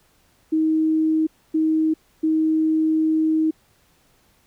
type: tone bursts at uneven times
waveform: sine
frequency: 315.7 Hz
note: D#4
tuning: 25 cents sharp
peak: -16 dBFS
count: 3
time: 0.52-1.27 / 1.54-1.94 / 2.23-3.51 s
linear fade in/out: 10 ms
effects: pink hiss -60 dBFS RMS until 4.46 s